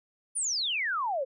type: exponential sweep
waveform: sine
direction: down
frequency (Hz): 9956 to 502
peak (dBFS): -27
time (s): 0.35-1.25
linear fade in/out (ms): 20
effects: none